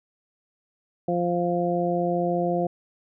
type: harmonic tone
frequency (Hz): 174.61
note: F3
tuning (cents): 0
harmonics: 1 / 2 / 3 / 4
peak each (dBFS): -27 / -27 / -27 / -27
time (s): 1.08-2.67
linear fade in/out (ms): 5
effects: none